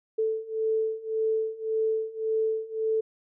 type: beating tone pair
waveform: sine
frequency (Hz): 440 / 441.8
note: A4 / A4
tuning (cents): 0 / +7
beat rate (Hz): 1.8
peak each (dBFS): -29 / -27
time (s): 0.18-3.01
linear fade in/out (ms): 10
effects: none